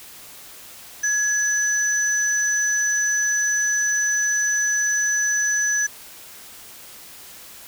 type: tone pair together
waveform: sine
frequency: 1682 / 5994 Hz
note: G#6 / F#8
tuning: +22 / +22 cents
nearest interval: octave + minor seventh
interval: 2200 cents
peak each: -21 dBFS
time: 1.03-5.87 s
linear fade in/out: 10 ms
effects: white hiss -42 dBFS RMS until 7.67 s